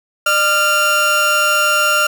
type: tone pair together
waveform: 30% pulse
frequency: 601 / 1388.7 Hz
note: D5 / F6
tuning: +40 / -10 cents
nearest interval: octave + major second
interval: 1450 cents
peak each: -17 / -10 dBFS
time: 0.26-2.07 s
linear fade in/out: 5 ms
effects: none